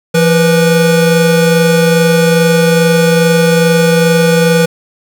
square tone pair together, 169.9 / 487.3 Hz, F3 / B4, -47 / -23 cents, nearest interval octave + tritone, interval 1824 cents, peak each -10 dBFS, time 0.14-4.66 s, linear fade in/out 10 ms, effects none

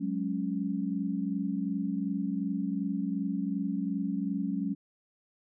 sine chord, F# suspended second, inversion none, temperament equal, 185 / 207.7 / 277.2 Hz, F#3 / G#3 / C#4, 0 / 0 / 0 cents, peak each -33 dBFS, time 0-4.75 s, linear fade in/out 20 ms, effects none

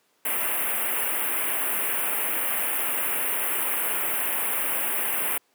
white band-stop noise, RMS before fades -26 dBFS, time 0.25-5.38 s, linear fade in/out 5 ms, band 2900 to 9400 Hz, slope 48 dB/octave, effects pink hiss -66 dBFS RMS until 5.54 s + high-pass 300 Hz 12 dB/octave

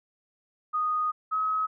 sine tone pair in turn, 1240 / 1276.3 Hz, D#6 / D#6, -6 / +44 cents, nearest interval unison, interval 50 cents, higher second, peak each -24 dBFS, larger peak neither, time 0.73-1.12 / 1.31-1.67 s, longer first, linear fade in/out 20 ms, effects none

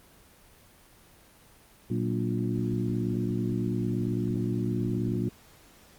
harmonic tone with a mistuned harmonic, 59 Hz, A#1, 22 cents sharp, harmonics 2 / 3 / 4 / 5 / 6, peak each -30 / -32 / -33 / -34 / -35 dBFS, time 1.9-5.29 s, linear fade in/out 5 ms, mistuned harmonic 3, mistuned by +97 cents, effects pink hiss -56 dBFS RMS until 5.98 s + Opus 24 kbps

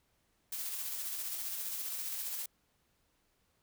blue noise with tremolo, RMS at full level -38 dBFS, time 0.52-2.46 s, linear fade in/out 5 ms, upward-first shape square, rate 15 Hz, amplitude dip 25%, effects pink hiss -75 dBFS RMS until 3.62 s

